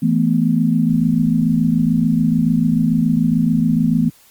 sine chord, E suspended fourth, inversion none, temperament equal, 164.81 / 220 / 246.9 Hz, E3 / A3 / B3, 0 / 0 / 0 cents, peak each -17 dBFS, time 0.02-4.1 s, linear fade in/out 10 ms, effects white hiss -50 dBFS RMS until 4.3 s + Opus 32 kbps

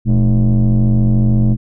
sine tone with frequency modulation, 119.7 Hz, A#2, 46 cents sharp, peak -6 dBFS, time 0.05-1.57 s, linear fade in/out 50 ms, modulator 94 Hz, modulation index 1.1, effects tanh soft clip ceiling -8 dBFS

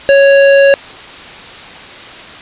square tone, 554.4 Hz, C#5, in tune, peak -4 dBFS, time 0.09-0.74 s, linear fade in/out 0 ms, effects white hiss -30 dBFS RMS until 2.41 s + resampled to 8000 Hz

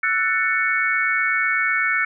sine chord, F# minor seventh, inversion third, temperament just, 1332 / 1480 / 1776 / 2220 Hz, E6 / F#6 / A6 / C#7, +18 / 0 / +16 / +2 cents, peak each -26 / -23 / -24 / -21 dBFS, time 0.03-2.05 s, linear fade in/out 5 ms, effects none

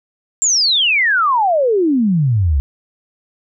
sine exponential sweep, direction down, 7510 to 65 Hz, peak -11 dBFS, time 0.42-2.6 s, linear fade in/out 0 ms, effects none

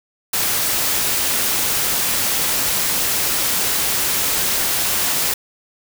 white noise, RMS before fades -19 dBFS, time 0.33-5.34 s, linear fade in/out 5 ms, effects none

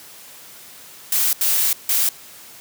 blue noise bursts at uneven times, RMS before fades -18 dBFS, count 3, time 1.12-1.33 / 1.41-1.73 / 1.89-2.09 s, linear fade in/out 2 ms, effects white hiss -42 dBFS RMS until 2.6 s + high-pass 80 Hz 12 dB/octave

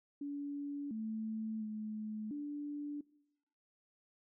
sine tone with pitch steps, 285.7 / 219.6 / 214.9 / 291.7 Hz, D4 / A3 / A3 / D4, -48 / -3 / -41 / -12 cents, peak -38 dBFS, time 0.21-3.01 s, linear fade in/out 5 ms, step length 700 ms, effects noise-tail reverb RT60 0.8 s tail -21 dB re dry

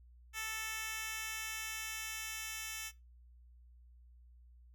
10% pulse tone with high-pass filter sweep, 440 Hz, A4, in tune, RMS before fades -42 dBFS, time 0.33-2.92 s, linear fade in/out 50 ms, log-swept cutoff 1800 to 3000 Hz, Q 0.75, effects noise-tail reverb RT60 0.2 s tail -18 dB re dry + added 60 Hz sine -57 dBFS peak until 4.74 s

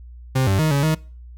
40% pulse tone with pitch steps, 131.1 / 96.7 / 156.4 / 140.7 / 157.1 Hz, C3 / G2 / D#3 / C#3 / D#3, +4 / -23 / +9 / +26 / +17 cents, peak -15 dBFS, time 0.35-0.95 s, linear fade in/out 10 ms, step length 120 ms, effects noise-tail reverb RT60 0.4 s tail -23 dB re dry + added 60 Hz sine -37 dBFS peak until 1.37 s

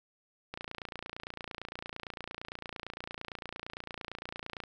click train, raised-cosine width 0.3 ms, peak -23 dBFS, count 119, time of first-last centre 0.54-4.637 s, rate 28.8 Hz, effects none

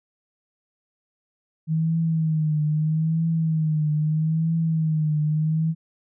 sine tone with vibrato, 157.6 Hz, D#3, 23 cents sharp, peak -19 dBFS, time 1.67-5.75 s, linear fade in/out 50 ms, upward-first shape triangle, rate 0.78 Hz, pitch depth 79 cents each way, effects none

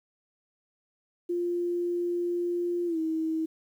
sine tone with pitch glide, 349.2 to 320.2 Hz, F4 to D#4, 0 to +50 cents, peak -26 dBFS, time 1.29-3.46 s, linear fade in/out 10 ms, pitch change -150 cents, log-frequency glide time 2.86-2.98 s, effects 10-bit

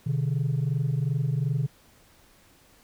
sine tone pair together, 127.8 / 150.5 Hz, C3 / D3, -40 / +43 cents, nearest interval minor third, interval 283 cents, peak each -24 / -24 dBFS, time 0.06-1.67 s, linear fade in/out 10 ms, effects tanh soft clip ceiling -20 dBFS + pink hiss -58 dBFS RMS until 2.83 s

